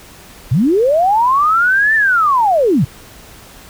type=linear two-way sweep; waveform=sine; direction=up then down; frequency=101.6 to 1800 to 101.6 Hz; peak=-9 dBFS; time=0.51-2.85 s; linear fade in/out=10 ms; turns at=1.95 s; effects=pink hiss -39 dBFS RMS until 3.69 s